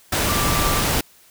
sine tone in noise, 1174.7 Hz, D6, in tune, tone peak -25 dBFS, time 0.29-0.81 s, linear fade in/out 5 ms, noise pink, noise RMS -20 dBFS, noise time 0.12-1.01 s, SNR -8 dB, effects white hiss -52 dBFS RMS until 1.3 s

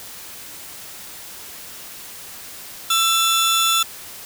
sawtooth tone pair together, 1337 / 3476 Hz, E6 / A7, +24 / -22 cents, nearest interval octave + perfect fourth, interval 1654 cents, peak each -15 dBFS, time 2.9-3.83 s, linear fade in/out 5 ms, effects white hiss -37 dBFS RMS until 4.25 s

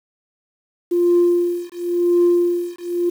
sine tone with tremolo, 349.2 Hz, F4, in tune, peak -9 dBFS, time 0.91-3.1 s, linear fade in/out 10 ms, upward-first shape triangle, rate 0.94 Hz, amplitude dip 100%, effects tanh soft clip ceiling -8 dBFS + 7-bit

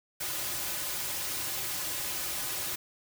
white noise with comb filter, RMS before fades -34 dBFS, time 0.2-2.76 s, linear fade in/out 10 ms, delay 4.4 ms, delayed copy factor -0.7, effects none

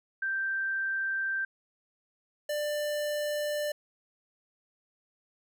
sine / square tone pair in turn, 1568 / 593.1 Hz, G6 / D5, 0 / +17 cents, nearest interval octave + perfect fourth, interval 1683 cents, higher first, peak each -28 / -30 dBFS, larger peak first, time 0.22-1.45 / 2.49-3.72 s, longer neither, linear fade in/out 5 ms, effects none

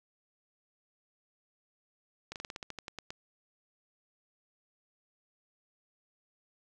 slowing click train, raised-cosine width 0.2 ms, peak -23 dBFS, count 12, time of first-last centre 2.32-3.105 s, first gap 38 ms, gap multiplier 1.12, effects none

